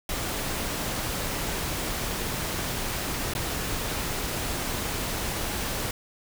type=noise with dropouts; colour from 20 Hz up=pink; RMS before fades=-30 dBFS; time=0.09-5.91 s; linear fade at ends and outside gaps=2 ms; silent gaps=3.337-3.35 s; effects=none